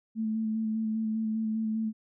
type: tone with vibrato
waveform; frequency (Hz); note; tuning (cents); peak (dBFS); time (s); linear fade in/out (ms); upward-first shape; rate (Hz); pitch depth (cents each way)
sine; 220; A3; 0; -27; 0.15-1.93; 50; square; 5; 16
effects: none